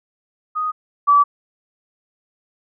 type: tone pair in turn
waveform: sine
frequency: 1244.5 / 1152 Hz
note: D#6 / D6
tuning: 0 / -34 cents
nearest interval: minor second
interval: 134 cents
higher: first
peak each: -19 / -9 dBFS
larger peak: second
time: 0.55-0.72 / 1.07-1.24 s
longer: neither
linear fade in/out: 20 ms
effects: none